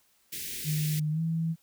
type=band-stop noise; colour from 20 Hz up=white; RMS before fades=-37 dBFS; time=0.32-1 s; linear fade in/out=10 ms; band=450 to 1800 Hz; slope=48 dB/octave
type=tone with pitch glide; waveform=sine; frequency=152.6 to 163.55 Hz; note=D#3 to E3; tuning=-33 to -13 cents; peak=-26 dBFS; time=0.64-1.56 s; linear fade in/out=50 ms; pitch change=+120 cents; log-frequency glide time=1.11-1.21 s
effects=white hiss -67 dBFS RMS until 1.62 s